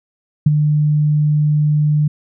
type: tone with ADSR envelope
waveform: sine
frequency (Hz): 150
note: D3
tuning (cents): +37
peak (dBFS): -4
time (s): 0.46-2.08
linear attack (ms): 7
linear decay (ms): 22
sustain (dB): -7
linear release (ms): 7
effects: none